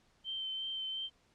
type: tone with vibrato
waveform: sine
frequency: 3107 Hz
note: G7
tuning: 16 cents flat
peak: -36 dBFS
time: 0.24-1.1 s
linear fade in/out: 50 ms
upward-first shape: sine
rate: 2.8 Hz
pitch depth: 15 cents each way
effects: pink hiss -70 dBFS RMS until 1.34 s + low-pass 7000 Hz 12 dB/octave